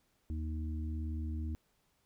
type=harmonic tone; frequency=78.1 Hz; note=D#2; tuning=7 cents sharp; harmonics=1 / 3 / 4; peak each=-35 / -45 / -47 dBFS; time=0.3-1.55 s; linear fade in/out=0 ms; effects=pink hiss -75 dBFS RMS until 2.05 s